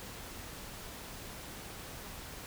silence, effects pink hiss -46 dBFS RMS until 2.46 s

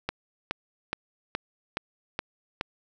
click train, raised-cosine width 0.3 ms, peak -12 dBFS, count 7, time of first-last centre 0.09-2.611 s, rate 2.38 Hz, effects none

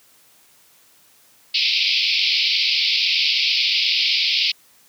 white band-pass noise, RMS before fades -19 dBFS, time 1.54-4.52 s, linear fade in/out 10 ms, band 2200 to 5100 Hz, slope 96 dB/octave, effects white hiss -54 dBFS RMS until 4.88 s + high-pass 80 Hz 12 dB/octave

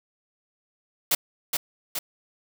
white noise with echo, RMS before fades -21 dBFS, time 1.11-1.15 s, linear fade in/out 5 ms, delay 420 ms, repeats 2, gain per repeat -4 dB, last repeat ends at 1.99 s, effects none

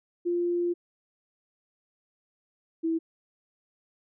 sine tone pair in turn, 348.4 / 327 Hz, F4 / E4, -4 / -14 cents, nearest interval minor second, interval 110 cents, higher first, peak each -24 dBFS, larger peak neither, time 0.25-0.74 / 2.83-2.99 s, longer first, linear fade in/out 20 ms, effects none

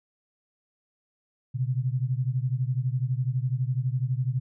sine beating tone pair, 123.47 / 135.47 Hz, B2 / C#3, 0 / -39 cents, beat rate 12 Hz, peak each -26 / -28 dBFS, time 1.54-4.4 s, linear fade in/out 20 ms, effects none

